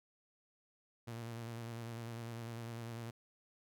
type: tone with vibrato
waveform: sawtooth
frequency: 116 Hz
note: A#2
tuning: 8 cents flat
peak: -39 dBFS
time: 1.07-3.11 s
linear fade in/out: 10 ms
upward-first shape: square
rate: 10 Hz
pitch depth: 30 cents each way
effects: none